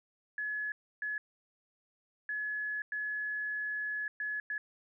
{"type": "tone bursts at uneven times", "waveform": "sine", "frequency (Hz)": 1700, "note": "G#6", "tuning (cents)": 40, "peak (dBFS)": -33, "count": 6, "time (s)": [[0.38, 0.72], [1.02, 1.18], [2.29, 2.82], [2.92, 4.08], [4.2, 4.4], [4.5, 4.58]], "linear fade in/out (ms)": 2, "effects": []}